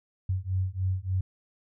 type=beating tone pair; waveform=sine; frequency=92 / 95.4 Hz; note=F#2 / G2; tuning=-9 / -47 cents; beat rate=3.4 Hz; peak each=-29 dBFS; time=0.29-1.21 s; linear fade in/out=5 ms; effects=none